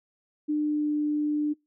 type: tone with pitch glide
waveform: sine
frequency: 300.1 to 298.2 Hz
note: D4 to D4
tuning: +38 to +27 cents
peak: -23 dBFS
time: 0.48-1.54 s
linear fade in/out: 20 ms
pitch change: -11 cents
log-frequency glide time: 0.6-0.93 s
effects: noise-tail reverb RT60 0.2 s tail -24 dB re dry